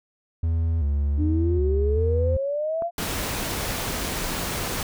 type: tone with vibrato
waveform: triangle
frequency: 76.7 Hz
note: D#2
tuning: 24 cents flat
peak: -18 dBFS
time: 0.43-2.37 s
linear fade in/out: 5 ms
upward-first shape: square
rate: 1.3 Hz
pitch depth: 120 cents each way
type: exponential sweep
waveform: sine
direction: up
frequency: 293.7 to 698.5 Hz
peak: -23 dBFS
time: 1.17-2.91 s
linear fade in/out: 50 ms
type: clicks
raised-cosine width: 1 ms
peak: -21 dBFS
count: 2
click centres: 2.822 / 4.433 s
type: noise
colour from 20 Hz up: pink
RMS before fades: -28 dBFS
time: 2.98-4.83 s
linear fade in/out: 2 ms
effects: none